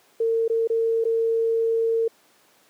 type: tone with dropouts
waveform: sine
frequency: 454.7 Hz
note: A#4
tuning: 43 cents flat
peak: -18 dBFS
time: 0.2-2.08 s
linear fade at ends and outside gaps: 5 ms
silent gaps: 0.48-0.498 / 0.674-0.699 / 1.041-1.051 s
effects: pink hiss -58 dBFS RMS until 2.69 s + high-pass 300 Hz 12 dB/octave